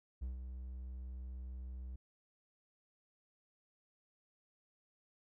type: tone with ADSR envelope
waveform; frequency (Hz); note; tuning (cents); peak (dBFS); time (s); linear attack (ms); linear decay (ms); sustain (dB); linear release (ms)
triangle; 63.2; B1; +41; -35; 0.21-1.96; 16; 140; -6; 6
effects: none